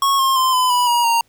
square tone with pitch steps, 1100 / 1069.3 / 1039.5 / 1010.5 / 982.3 / 954.8 / 928.2 Hz, C#6 / C6 / C6 / B5 / B5 / A#5 / A#5, -14 / +37 / -12 / +39 / -10 / +41 / -8 cents, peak -14 dBFS, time 0.02-1.21 s, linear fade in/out 2 ms, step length 170 ms, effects pink hiss -59 dBFS RMS until 1.28 s

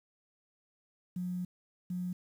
sine tone bursts at uneven times, 179.8 Hz, F#3, 49 cents flat, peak -33 dBFS, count 2, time 1.16-1.45 / 1.9-2.13 s, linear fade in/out 5 ms, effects 10-bit

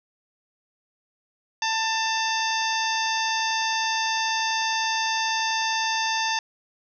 harmonic tone with a mistuned harmonic, 891 Hz, A5, 22 cents sharp, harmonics 1 / 2 / 3 / 4 / 5 / 6 / 7, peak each -26 / -29 / -31 / -32 / -33 / -34 / -34 dBFS, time 1.62-6.39 s, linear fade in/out 2 ms, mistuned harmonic 5, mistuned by +99 cents, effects none

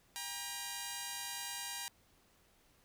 5% pulse tone pair together, 800 / 950.1 Hz, G5 / A#5, +35 / +33 cents, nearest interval minor third, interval 298 cents, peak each -33 / -30 dBFS, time 0.16-1.88 s, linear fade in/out 0 ms, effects pink hiss -69 dBFS RMS until 2.84 s

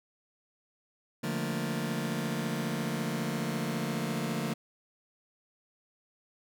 sawtooth chord, Bb major seventh, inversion first, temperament just, 145.68 / 174.81 / 218.5 / 233.1 Hz, D3 / F3 / A3 / Bb3, -14 / +2 / -12 / 0 cents, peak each -32 dBFS, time 1.23-4.54 s, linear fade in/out 10 ms, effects none

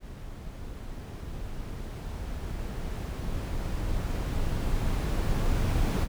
brown noise with level ramp, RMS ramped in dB -41 to -24 dBFS, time 0-6.08 s, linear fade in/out 50 ms, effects none

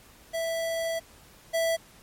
square tone pair in turn, 659.3 / 659.3 Hz, E5 / E5, 0 / 0 cents, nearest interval unison, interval 0 cents, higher neither, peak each -28 / -24 dBFS, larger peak second, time 0.33-1 / 1.53-1.77 s, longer first, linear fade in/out 20 ms, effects pink hiss -54 dBFS RMS until 2.02 s + MP3 64 kbps

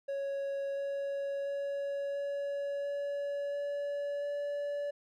triangle tone with pitch steps, 554.4 / 557.9 / 561.5 / 565.1 / 568.7 / 572.3 / 575.9 Hz, C#5 / C#5 / C#5 / C#5 / C#5 / D5 / D5, 0 / +11 / +22 / +33 / +44 / -45 / -34 cents, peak -31 dBFS, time 0.08-4.91 s, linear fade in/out 10 ms, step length 690 ms, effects none

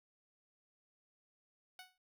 10% pulse tone with exponential decay, 740 Hz, F#5, in tune, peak -39 dBFS, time 1.79-1.98 s, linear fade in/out 2 ms, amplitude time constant 41 ms, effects none

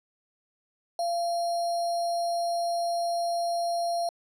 sine tone with sample-and-hold, 687 Hz, F5, 29 cents flat, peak -25 dBFS, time 0.99-4.09 s, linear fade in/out 2 ms, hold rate 4900 Hz, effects low-pass 11000 Hz 12 dB/octave

